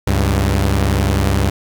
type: tone pair together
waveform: sawtooth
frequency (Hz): 69.4 / 98.49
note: C#2 / G2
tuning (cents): +3 / +9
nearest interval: tritone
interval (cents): 606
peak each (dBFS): -12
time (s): 0.07-1.5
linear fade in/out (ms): 5
effects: 8-bit